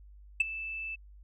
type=tone with ADSR envelope; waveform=sine; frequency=2637 Hz; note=E7; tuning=in tune; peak=-17 dBFS; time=0.4-0.96 s; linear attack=6 ms; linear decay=17 ms; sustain=-18 dB; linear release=17 ms; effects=tanh soft clip ceiling -19 dBFS + added 50 Hz sine -50 dBFS peak until 1.23 s